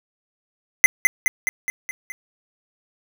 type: tone with echo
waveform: square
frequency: 2049 Hz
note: C7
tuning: 37 cents flat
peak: -7 dBFS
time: 0.84-0.86 s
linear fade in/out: 0 ms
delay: 210 ms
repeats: 6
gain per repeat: -4 dB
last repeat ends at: 2.12 s
effects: none